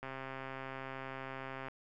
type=click train; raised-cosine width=0.5 ms; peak=-28 dBFS; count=221; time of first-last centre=0.03-1.684 s; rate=133 Hz; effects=none